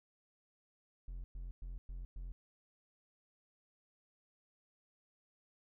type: tone bursts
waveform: triangle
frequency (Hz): 43.65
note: F1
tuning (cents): 0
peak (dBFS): -40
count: 5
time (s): 1.08-2.32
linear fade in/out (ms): 0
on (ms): 160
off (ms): 110
effects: none